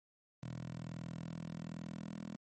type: tone with high-pass filter sweep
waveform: 10% pulse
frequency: 41.2 Hz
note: E1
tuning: in tune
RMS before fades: -45 dBFS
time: 0.43-2.36 s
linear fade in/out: 0 ms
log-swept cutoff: 130 to 200 Hz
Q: 3.1
effects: MP3 32 kbps